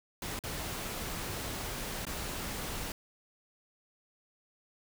pink noise with dropouts, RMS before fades -38 dBFS, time 0.22-2.92 s, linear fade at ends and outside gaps 2 ms, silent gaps 0.391-0.437 / 2.052-2.067 s, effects none

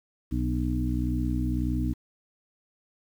harmonic tone with a mistuned harmonic, 61.8 Hz, B1, 2 cents sharp, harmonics 1 / 2 / 3 / 4 / 5, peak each -28 / -31 / -37 / -31 / -32 dBFS, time 0.31-1.94 s, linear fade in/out 20 ms, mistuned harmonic 5, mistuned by -17 cents, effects 9-bit

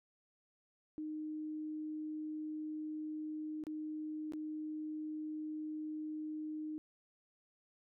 sine tone with dropouts, 308.1 Hz, D#4, 17 cents flat, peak -39 dBFS, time 0.98-6.78 s, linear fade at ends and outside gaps 0 ms, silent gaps 3.638-3.668 / 4.322-4.335 s, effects none

